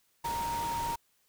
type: tone in noise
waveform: sine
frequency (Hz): 932.3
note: A#5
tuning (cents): 0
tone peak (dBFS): -31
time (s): 0.24-0.96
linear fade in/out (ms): 10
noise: pink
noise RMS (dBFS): -40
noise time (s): 0.24-0.96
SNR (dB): +6
effects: white hiss -71 dBFS RMS until 1.28 s